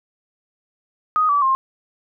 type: tone with pitch steps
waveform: sine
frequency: 1248 / 1151.1 / 1061.6 Hz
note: D#6 / D6 / C6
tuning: +5 / -35 / +25 cents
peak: -14 dBFS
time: 1.16-1.55 s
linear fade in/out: 0 ms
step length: 130 ms
effects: none